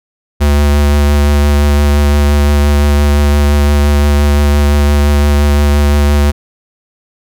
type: tone with vibrato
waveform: square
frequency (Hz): 72.6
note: D2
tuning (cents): -19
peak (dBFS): -7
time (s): 0.4-6.32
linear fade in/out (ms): 20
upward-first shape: triangle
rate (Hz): 5.8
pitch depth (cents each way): 17
effects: none